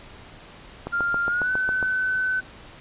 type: click train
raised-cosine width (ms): 1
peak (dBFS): -15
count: 8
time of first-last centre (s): 0.87-1.828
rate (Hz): 7.31
type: tone with pitch glide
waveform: sine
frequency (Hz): 1396.9 to 1514.6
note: F6 to F#6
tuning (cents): 0 to +40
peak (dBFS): -21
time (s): 0.92-2.41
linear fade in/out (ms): 20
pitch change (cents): +140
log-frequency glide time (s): 1.27-1.52
effects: pink hiss -45 dBFS RMS until 2.8 s + resampled to 8000 Hz